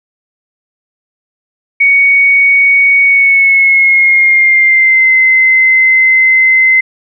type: tone with pitch glide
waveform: sine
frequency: 2234 to 2060 Hz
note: C#7 to C7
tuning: +13 to -28 cents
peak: -4 dBFS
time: 1.8-6.81 s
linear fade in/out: 10 ms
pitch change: -141 cents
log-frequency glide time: 3.04-5.14 s
effects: none